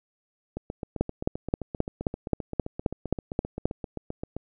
two click trains, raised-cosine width 2 ms, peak -19 / -9 dBFS, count 30 / 11, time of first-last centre 0.57-4.366 / 1.01-3.656 s, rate 7.64 / 3.78 Hz, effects none

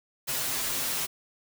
white noise with comb filter, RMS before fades -30 dBFS, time 0.27-1.07 s, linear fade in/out 20 ms, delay 7.7 ms, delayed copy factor +0.9, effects none

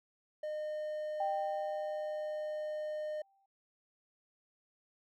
triangle tone, 610 Hz, D#5, 34 cents flat, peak -34 dBFS, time 0.43-3.22 s, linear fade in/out 5 ms
sine tone with exponential decay, 784 Hz, G5, in tune, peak -31 dBFS, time 1.2-3.46 s, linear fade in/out 5 ms, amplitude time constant 490 ms
effects none

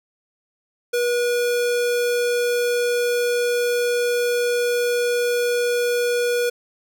square tone, 483.3 Hz, B4, 38 cents flat, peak -19 dBFS, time 0.93-6.5 s, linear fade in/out 10 ms, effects none

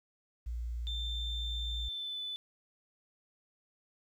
sine tone, 58.8 Hz, A#1, 16 cents sharp, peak -34 dBFS, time 0.46-1.89 s, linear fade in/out 10 ms
sine tone with pitch glide, 3566 to 3497 Hz, A7 to A7, +22 to -11 cents, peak -36 dBFS, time 0.87-2.36 s, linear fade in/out 0 ms, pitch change -33 cents, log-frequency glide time 1.78-2.21 s
effects tanh soft clip ceiling -28 dBFS + 11-bit

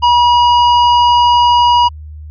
triangle tone with hard clipping, 964 Hz, B5, 42 cents flat, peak -8 dBFS, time 0.02-1.89 s, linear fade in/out 20 ms, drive 16 dB, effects added 76 Hz sine -27 dBFS peak until 2.3 s + resampled to 11025 Hz

